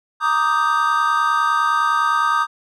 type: chord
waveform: triangle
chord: Eb major seventh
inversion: second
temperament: equal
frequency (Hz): 932.3 / 1174.7 / 1244.5 / 1568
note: Bb5 / D6 / Eb6 / G6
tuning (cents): 0 / 0 / 0 / 0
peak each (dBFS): -22 / -20 / -16 / -21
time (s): 0.2-2.47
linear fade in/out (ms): 50
effects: none